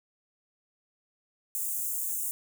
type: high-pass noise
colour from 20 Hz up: white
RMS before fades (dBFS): -32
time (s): 1.55-2.31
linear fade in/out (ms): 0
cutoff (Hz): 7000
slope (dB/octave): 48
effects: none